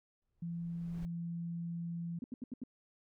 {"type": "noise with exponential growth", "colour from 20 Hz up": "brown", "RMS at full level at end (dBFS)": -46, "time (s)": [0.22, 1.05], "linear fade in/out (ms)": 0, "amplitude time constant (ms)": 180}
{"type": "tone", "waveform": "sine", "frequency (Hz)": 169.7, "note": "F3", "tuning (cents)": -49, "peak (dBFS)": -37, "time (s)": [0.42, 2.19], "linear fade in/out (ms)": 5}
{"type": "tone bursts", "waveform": "sine", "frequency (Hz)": 248.4, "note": "B3", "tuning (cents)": 10, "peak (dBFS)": -38, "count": 5, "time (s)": [2.22, 2.637], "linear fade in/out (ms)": 2, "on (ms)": 21, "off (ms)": 78}
{"effects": []}